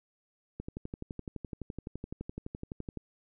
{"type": "click train", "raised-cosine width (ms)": 3, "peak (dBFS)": -25, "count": 29, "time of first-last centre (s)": [0.6, 2.973], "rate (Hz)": 11.8, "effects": []}